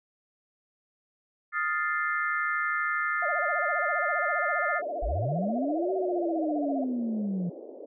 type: chord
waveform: sine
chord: F dominant seventh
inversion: third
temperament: equal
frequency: 1244.5 / 1396.9 / 1760 / 2093 Hz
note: Eb6 / F6 / A6 / C7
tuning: 0 / 0 / 0 / 0 cents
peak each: -31 / -31 / -30 / -35 dBFS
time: 1.52-4.82 s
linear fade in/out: 50 ms
type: tone with vibrato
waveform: sine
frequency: 641 Hz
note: E5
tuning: 49 cents flat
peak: -30 dBFS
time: 3.22-6.84 s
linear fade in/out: 5 ms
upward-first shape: sine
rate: 15 Hz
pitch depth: 200 cents each way
type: band-pass noise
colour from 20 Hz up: white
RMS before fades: -43 dBFS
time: 4.79-7.86 s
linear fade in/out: 10 ms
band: 280 to 600 Hz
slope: 48 dB/octave
type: linear two-way sweep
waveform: sine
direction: up then down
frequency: 34.65 to 383.1 to 170.6 Hz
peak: -27 dBFS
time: 5.02-7.5 s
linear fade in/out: 10 ms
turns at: 5.93 s
effects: none